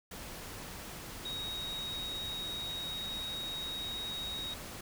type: tone in noise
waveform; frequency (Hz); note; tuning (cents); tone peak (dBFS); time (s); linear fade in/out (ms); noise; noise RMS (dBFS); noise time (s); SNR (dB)
sine; 3778; A#7; +22; -37; 1.25-4.54; 5; pink; -45; 0.11-4.81; +5
effects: none